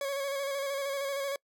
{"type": "tone with vibrato", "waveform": "40% pulse", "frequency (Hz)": 554.4, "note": "C#5", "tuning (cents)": 0, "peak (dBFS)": -30, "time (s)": [0.01, 1.36], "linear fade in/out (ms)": 2, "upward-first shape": "square", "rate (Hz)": 13, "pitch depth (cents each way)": 28, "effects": ["noise-tail reverb RT60 0.1 s tail -25 dB re dry"]}